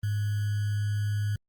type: tone with sample-and-hold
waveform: sine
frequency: 103.83 Hz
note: G#2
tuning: in tune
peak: -25 dBFS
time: 0.03-1.36 s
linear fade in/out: 5 ms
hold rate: 1575 Hz
effects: Opus 32 kbps